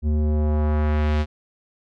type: tone with low-pass filter sweep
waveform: square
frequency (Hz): 75.6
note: D#2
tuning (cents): -49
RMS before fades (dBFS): -20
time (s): 0.02-1.26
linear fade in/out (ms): 50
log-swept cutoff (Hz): 240 to 4300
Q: 0.91
effects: none